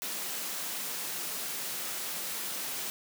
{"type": "high-pass noise", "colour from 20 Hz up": "white", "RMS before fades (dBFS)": -36, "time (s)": [0.02, 2.9], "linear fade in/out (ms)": 0, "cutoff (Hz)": 140, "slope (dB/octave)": 96, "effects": []}